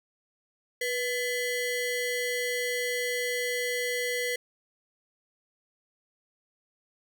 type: ring-modulated tone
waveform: 40% pulse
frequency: 1250 Hz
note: D#6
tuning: 8 cents sharp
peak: -24 dBFS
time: 0.81-4.36 s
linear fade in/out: 5 ms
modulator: 760 Hz
effects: none